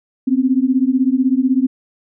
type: beating tone pair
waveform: sine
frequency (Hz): 252.3 / 268.3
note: B3 / C4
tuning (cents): +37 / +44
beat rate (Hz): 16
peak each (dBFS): -15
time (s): 0.27-1.67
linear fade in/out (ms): 10
effects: none